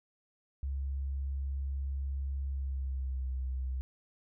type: tone with pitch glide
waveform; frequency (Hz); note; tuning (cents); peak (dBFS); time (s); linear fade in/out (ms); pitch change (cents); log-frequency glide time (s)
sine; 68.3 to 64.65; C#2 to C2; -25 to -20; -32; 0.63-3.81; 0; -95; 2.47-3.28
effects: none